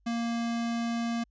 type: tone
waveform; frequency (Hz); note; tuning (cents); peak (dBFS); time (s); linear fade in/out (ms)
square; 233.1; A#3; 0; -29; 0.06-1.24; 10
effects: added 50 Hz sine -64 dBFS peak until 1.3 s + resampled to 16000 Hz